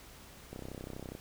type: click train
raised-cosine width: 2 ms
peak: -29 dBFS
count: 21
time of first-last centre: 0.53-1.151 s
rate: 32.2 Hz
effects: added 60 Hz sine -61 dBFS peak until 1.2 s + pink hiss -54 dBFS RMS until 1.2 s